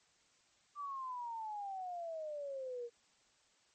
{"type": "exponential sweep", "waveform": "sine", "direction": "down", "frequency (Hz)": [1181, 466.2], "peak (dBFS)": -40, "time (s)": [0.75, 2.9], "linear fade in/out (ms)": 50, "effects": ["white hiss -71 dBFS RMS until 3.74 s", "MP3 32 kbps"]}